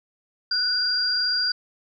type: tone pair together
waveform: sine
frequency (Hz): 1480 / 4777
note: F#6 / D8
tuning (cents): 0 / +29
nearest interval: octave + minor sixth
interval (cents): 2029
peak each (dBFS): -28 / -21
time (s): 0.51-1.52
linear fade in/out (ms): 5
effects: none